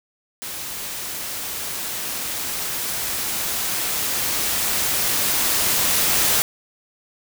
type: noise with level ramp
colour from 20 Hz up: white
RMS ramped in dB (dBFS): -31 to -18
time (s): 0.42-6.42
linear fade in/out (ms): 0
effects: none